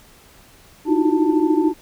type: tone cluster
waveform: sine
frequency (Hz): 305.8 / 319.3 / 348.2 / 372.7 / 886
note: D#4 / D#4 / F4 / F#4 / A5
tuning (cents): -30 / +45 / -5 / +13 / +12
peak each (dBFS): -18 / -19 / -22 / -23 / -27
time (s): 0.85-1.74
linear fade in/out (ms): 50
effects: pink hiss -49 dBFS RMS until 1.81 s